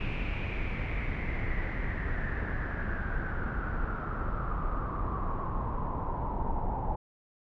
brown noise with low-pass filter sweep, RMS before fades -32 dBFS, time 0-6.96 s, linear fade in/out 10 ms, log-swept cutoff 2600 to 850 Hz, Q 7.6, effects none

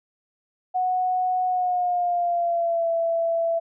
sine tone with pitch glide, 736 to 667.2 Hz, F#5 to E5, -9 to +21 cents, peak -20 dBFS, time 0.74-3.6 s, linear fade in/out 20 ms, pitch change -170 cents, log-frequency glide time 1.46-2.89 s, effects none

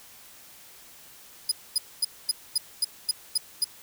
25% pulse tone bursts, 4979 Hz, D#8, in tune, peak -16 dBFS, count 9, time 1.49-3.644 s, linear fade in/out 5 ms, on 26 ms, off 240 ms, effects white hiss -50 dBFS RMS until 3.82 s

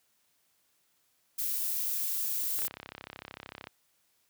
violet noise, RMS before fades -32 dBFS, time 1.38-2.68 s, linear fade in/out 10 ms
click train, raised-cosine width 0.3 ms, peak -25 dBFS, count 37, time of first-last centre 2.59-3.671 s, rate 33.3 Hz
effects white hiss -72 dBFS RMS until 4.29 s + high-pass 60 Hz 12 dB/octave

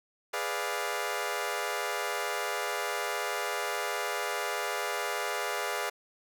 15% pulse chord, G# diminished seventh, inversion none, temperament equal, 415.3 / 493.9 / 587.3 / 698.5 Hz, G#4 / B4 / D5 / F5, 0 / 0 / 0 / 0 cents, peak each -30 dBFS, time 0.33-5.9 s, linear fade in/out 10 ms, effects none

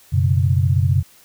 sine chord, F# suspended fourth, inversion none, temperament equal, 92.5 / 123.47 / 138.59 Hz, F#2 / B2 / C#3, 0 / 0 / 0 cents, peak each -16 / -19 / -19 dBFS, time 0.12-1.03 s, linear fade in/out 20 ms, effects white hiss -50 dBFS RMS until 1.24 s

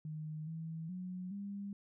sine tone with pitch steps, 154.7 / 162 / 182.6 / 200.3 Hz, D#3 / E3 / F#3 / G3, -10 / -30 / -23 / +38 cents, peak -40 dBFS, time 0.05-1.73 s, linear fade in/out 2 ms, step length 420 ms, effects none

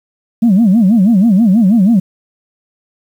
sine tone with vibrato, 208.6 Hz, G#3, 8 cents sharp, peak -4 dBFS, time 0.42-2 s, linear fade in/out 10 ms, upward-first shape sine, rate 6.2 Hz, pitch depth 240 cents each way, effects tanh soft clip ceiling -3 dBFS + 7-bit

